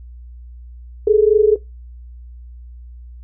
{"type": "tone pair together", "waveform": "sine", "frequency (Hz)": [415.7, 439.6], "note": ["G#4", "A4"], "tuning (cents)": [2, -2], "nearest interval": "minor second", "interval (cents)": 96, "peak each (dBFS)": -12, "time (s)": [1.07, 1.56], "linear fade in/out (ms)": 5, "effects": ["noise-tail reverb RT60 0.2 s tail -19 dB re dry", "added 60 Hz sine -34 dBFS peak until 3.23 s"]}